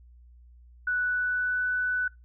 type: tone with pitch glide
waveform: sine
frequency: 1480 to 1492.9 Hz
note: F#6 to F#6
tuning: 0 to +15 cents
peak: -24 dBFS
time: 0.87-2.08 s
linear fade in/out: 5 ms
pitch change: +15 cents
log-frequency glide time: 0.99-1.65 s
effects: noise-tail reverb RT60 0.2 s tail -22 dB re dry + added 60 Hz sine -50 dBFS peak until 2.24 s